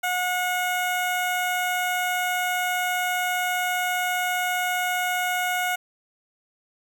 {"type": "tone with notch filter", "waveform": "15% pulse", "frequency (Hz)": 725, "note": "F#5", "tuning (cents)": -35, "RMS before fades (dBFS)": -25, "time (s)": [0.03, 5.76], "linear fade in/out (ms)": 10, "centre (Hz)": 4600, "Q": 1.2, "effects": ["9-bit"]}